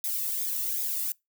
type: noise with flanger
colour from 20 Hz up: violet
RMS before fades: -30 dBFS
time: 0.04-1.12 s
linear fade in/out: 0 ms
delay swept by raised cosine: 0.68 to 1.31 ms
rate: 2.6 Hz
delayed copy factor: -0.75
effects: noise-tail reverb RT60 0.2 s tail -25 dB re dry